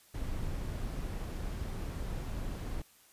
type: noise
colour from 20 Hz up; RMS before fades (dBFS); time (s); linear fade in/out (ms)
brown; -37; 0.14-2.82; 5
effects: white hiss -62 dBFS RMS until 3.12 s + resampled to 32000 Hz